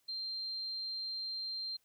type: tone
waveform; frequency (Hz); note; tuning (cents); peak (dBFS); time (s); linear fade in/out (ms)
sine; 4165; C8; -9; -37; 0.08-1.77; 10
effects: white hiss -75 dBFS RMS until 1.84 s